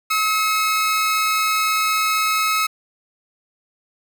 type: tone pair together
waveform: sawtooth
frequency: 1285 / 2161 Hz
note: E6 / C#7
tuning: -45 / -45 cents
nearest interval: major sixth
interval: 900 cents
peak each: -14 / -22 dBFS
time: 0.1-2.67 s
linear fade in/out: 10 ms
effects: none